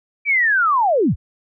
sine linear sweep, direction down, 2349 to 38.19 Hz, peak -13 dBFS, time 0.25-1.16 s, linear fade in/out 50 ms, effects none

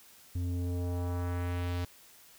square tone with low-pass filter sweep, 88.2 Hz, F2, 18 cents sharp, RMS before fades -33 dBFS, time 0.35-1.85 s, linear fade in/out 5 ms, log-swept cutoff 200 to 5000 Hz, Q 1.2, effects white hiss -57 dBFS RMS until 2.38 s

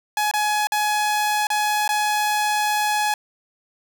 sawtooth tone with dropouts, 842 Hz, G#5, 24 cents sharp, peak -15 dBFS, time 0.17-3.14 s, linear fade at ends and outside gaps 2 ms, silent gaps 0.313-0.337 / 0.671-0.72 / 1.47-1.502 / 1.878-1.89 s, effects none

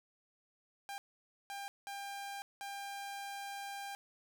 sawtooth tone bursts at uneven times, 798 Hz, G5, 31 cents sharp, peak -38 dBFS, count 4, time 0.89-0.98 / 1.5-1.68 / 1.87-2.42 / 2.61-3.95 s, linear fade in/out 0 ms, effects none

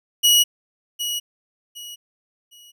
sawtooth tone with echo, 2912 Hz, F#7, 28 cents flat, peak -9 dBFS, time 0.23-0.44 s, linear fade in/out 20 ms, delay 760 ms, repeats 3, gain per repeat -11 dB, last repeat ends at 2.72 s, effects none

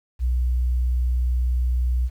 sine tone, 61.74 Hz, B1, in tune, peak -17 dBFS, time 0.19-2.1 s, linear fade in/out 50 ms, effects tanh soft clip ceiling -15 dBFS + 9-bit

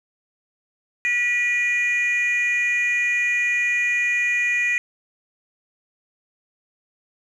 sine tone pair together, 1943 / 2441 Hz, B6 / D#7, -29 / -34 cents, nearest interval major third, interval 395 cents, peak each -19 dBFS, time 1.05-4.78 s, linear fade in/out 0 ms, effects tanh soft clip ceiling -15 dBFS + 9-bit

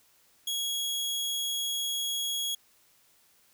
sawtooth tone, 3322 Hz, G#7, in tune, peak -26 dBFS, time 0.47-2.55 s, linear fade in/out 5 ms, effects white hiss -64 dBFS RMS until 3.53 s

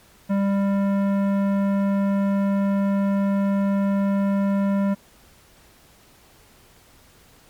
sine tone with tanh clipping, 198.1 Hz, G3, 18 cents sharp, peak -20 dBFS, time 0.29-4.95 s, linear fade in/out 20 ms, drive 15 dB, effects pink hiss -53 dBFS RMS until 7.49 s + MP3 96 kbps

